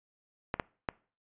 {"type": "clicks", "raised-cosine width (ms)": 0.5, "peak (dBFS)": -15, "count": 3, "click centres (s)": [0.541, 0.598, 0.888], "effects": ["noise-tail reverb RT60 0.4 s tail -23 dB re dry", "resampled to 8000 Hz"]}